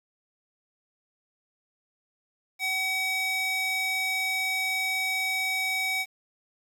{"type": "tone with high-pass filter", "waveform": "square", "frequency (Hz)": 757, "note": "F#5", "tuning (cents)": 39, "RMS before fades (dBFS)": -28, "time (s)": [2.59, 6.06], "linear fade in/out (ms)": 50, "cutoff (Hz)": 1700, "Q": 8.1, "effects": ["9-bit"]}